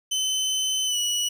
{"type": "tone with pitch glide", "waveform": "25% pulse", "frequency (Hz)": [3047, 2935], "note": ["G7", "F#7"], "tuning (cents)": [-50, -15], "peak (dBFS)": -19, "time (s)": [0.11, 1.29], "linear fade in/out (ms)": 10, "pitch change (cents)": -65, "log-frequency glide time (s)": [0.86, 0.97], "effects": []}